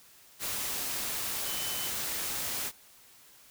sine tone in noise, 3035 Hz, F#7, 43 cents sharp, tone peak -40 dBFS, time 1.44-1.91 s, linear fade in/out 50 ms, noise white, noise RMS -34 dBFS, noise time 0.39-2.72 s, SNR -9 dB, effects white hiss -57 dBFS RMS until 3.5 s

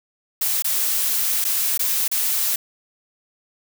blue noise with dropouts, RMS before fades -21 dBFS, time 0.41-2.56 s, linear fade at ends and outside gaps 5 ms, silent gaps 0.623-0.644 / 1.443-1.449 / 1.777-1.793 / 2.08-2.114 s, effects none

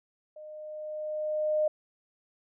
sine tone with level ramp, 612 Hz, D#5, 29 cents flat, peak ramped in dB -43 to -22 dBFS, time 0.36-1.68 s, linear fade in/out 5 ms, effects none

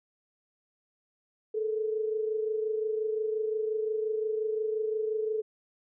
sine tone pair together, 432.1 / 457.8 Hz, A4 / A#4, -31 / -31 cents, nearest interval minor second, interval 100 cents, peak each -28 / -36 dBFS, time 1.54-5.42 s, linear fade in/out 10 ms, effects none

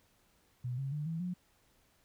sine tone with pitch steps, 124 / 136.01 / 149.18 / 163.62 / 179.46 Hz, B2 / C#3 / D3 / E3 / F3, +7 / -33 / +27 / -13 / +47 cents, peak -34 dBFS, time 0.64-1.34 s, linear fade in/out 10 ms, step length 140 ms, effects pink hiss -70 dBFS RMS until 2.04 s

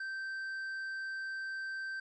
triangle tone with tanh clipping, 1559 Hz, G6, 10 cents flat, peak -38 dBFS, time 0-2 s, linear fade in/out 5 ms, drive 9 dB, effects none

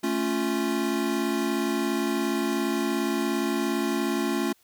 square chord, A augmented, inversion none, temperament equal, 220 / 277.2 / 349.2 Hz, A3 / C#4 / E#4, 0 / 0 / 0 cents, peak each -30 / -29 / -29 dBFS, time 0.03-4.53 s, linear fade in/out 10 ms, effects white hiss -63 dBFS RMS until 4.63 s

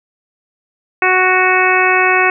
harmonic tone, 370 Hz, F#4, in tune, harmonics 1 / 2 / 3 / 4 / 5 / 6 / 7, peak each -17 / -17 / -17 / -17 / -17 / -17 / -17 dBFS, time 1.02-2.3 s, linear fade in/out 2 ms, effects none

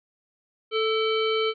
harmonic tone with a mistuned harmonic, 440 Hz, A4, in tune, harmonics 1 / 3 / 5 / 7 / 9 / 10, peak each -23 / -30 / -32 / -30 / -40 / -42 dBFS, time 0.71-1.54 s, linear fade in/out 50 ms, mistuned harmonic 5, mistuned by +71 cents, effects none

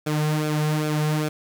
sawtooth tone with flanger, 152.5 Hz, D#3, 34 cents flat, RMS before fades -23 dBFS, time 0.06-1.29 s, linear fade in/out 10 ms, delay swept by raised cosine 1 to 3.2 ms, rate 2.5 Hz, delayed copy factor -0.65, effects 8-bit

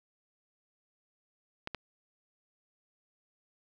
clicks, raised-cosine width 0.3 ms, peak -20 dBFS, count 2, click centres 1.674 / 1.747 s, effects none

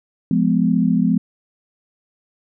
sine chord, F diminished, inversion none, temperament just, 174.61 / 209.5 / 251.4 Hz, F3 / Ab3 / Cb4, 0 / +15 / +31 cents, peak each -18 dBFS, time 0.31-1.18 s, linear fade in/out 2 ms, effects none

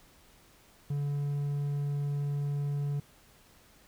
triangle tone, 143.5 Hz, D3, 40 cents flat, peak -27 dBFS, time 0.9-3 s, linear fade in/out 5 ms, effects pink hiss -60 dBFS RMS until 3.87 s

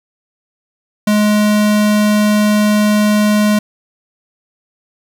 square tone, 210 Hz, G#3, 19 cents sharp, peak -10 dBFS, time 1.07-3.59 s, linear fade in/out 5 ms, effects 8-bit

